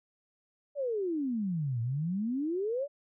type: exponential two-way sweep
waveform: sine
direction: down then up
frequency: 594 to 112.5 to 594 Hz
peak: -29 dBFS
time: 0.75-2.88 s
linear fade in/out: 50 ms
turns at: 1.81 s
effects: none